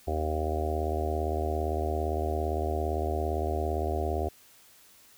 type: harmonic tone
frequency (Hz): 77.6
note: D#2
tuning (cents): -4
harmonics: 1 / 3 / 4 / 5 / 6 / 7 / 8 / 9 / 10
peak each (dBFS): -30 / -41 / -39 / -34 / -41 / -39 / -39 / -34 / -42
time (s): 0.07-4.29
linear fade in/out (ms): 10
effects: white hiss -57 dBFS RMS until 5.17 s